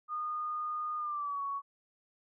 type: tone with pitch glide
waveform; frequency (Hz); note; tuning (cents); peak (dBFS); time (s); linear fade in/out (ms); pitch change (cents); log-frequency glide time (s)
sine; 1225 to 1116.9; D#6 to C#6; -27 to +13; -33; 0.08-1.62; 50; -160; 0.97-1.42
effects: none